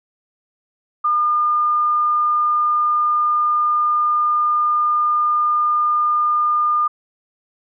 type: tone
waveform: sine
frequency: 1210 Hz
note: D#6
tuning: 49 cents flat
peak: -14 dBFS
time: 1.04-6.88 s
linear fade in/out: 10 ms
effects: none